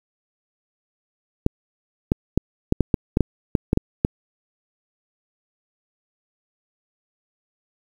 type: clicks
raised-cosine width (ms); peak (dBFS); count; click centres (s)
3; -3; 12; 1.464 / 2.119 / 2.376 / 2.724 / 2.807 / 2.942 / 3.171 / 3.207 / 3.552 / 3.731 / 3.774 / 4.049
effects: 7-bit